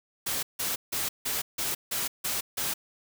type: noise bursts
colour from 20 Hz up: white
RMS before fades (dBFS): -30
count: 8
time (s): 0.26-2.74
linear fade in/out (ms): 10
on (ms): 170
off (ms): 160
effects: none